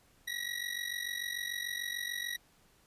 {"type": "ring-modulated tone", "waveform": "25% pulse", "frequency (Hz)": 1918, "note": "A#6", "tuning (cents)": 49, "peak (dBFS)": -29, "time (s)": [0.27, 2.37], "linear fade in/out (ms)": 10, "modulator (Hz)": 23.4, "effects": ["pink hiss -66 dBFS RMS until 2.86 s", "resampled to 32000 Hz"]}